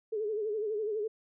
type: tone with vibrato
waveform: sine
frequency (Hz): 426.7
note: G#4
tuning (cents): +47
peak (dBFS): -30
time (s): 0.12-1.08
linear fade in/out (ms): 10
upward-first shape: sine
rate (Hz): 12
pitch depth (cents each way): 79
effects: none